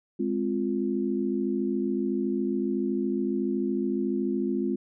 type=chord; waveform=sine; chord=F minor; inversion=first; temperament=equal; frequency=207.7 / 261.6 / 349.2 Hz; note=Ab3 / C4 / F4; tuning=0 / 0 / 0 cents; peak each=-29 dBFS; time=0.19-4.76 s; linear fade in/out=10 ms; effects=none